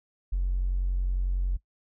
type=tone with tanh clipping; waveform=triangle; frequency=45.49 Hz; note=F#1; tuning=29 cents flat; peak=-23 dBFS; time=0.32-1.57 s; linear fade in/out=10 ms; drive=1 dB; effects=noise-tail reverb RT60 0.1 s tail -19 dB re dry